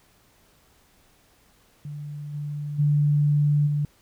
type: tone with level steps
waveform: sine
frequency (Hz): 146.83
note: D3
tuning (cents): 0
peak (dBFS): -32 / -28 / -17 / -21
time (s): 1.85-3.85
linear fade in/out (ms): 2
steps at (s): 2.33 / 2.78 / 3.66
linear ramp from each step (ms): 20
effects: pink hiss -60 dBFS RMS until 4.01 s